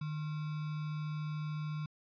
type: tone with sample-and-hold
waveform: sine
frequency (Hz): 152.3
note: D#3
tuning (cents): -37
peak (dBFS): -35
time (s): 0.01-1.86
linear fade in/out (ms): 5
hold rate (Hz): 1225
effects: resampled to 11025 Hz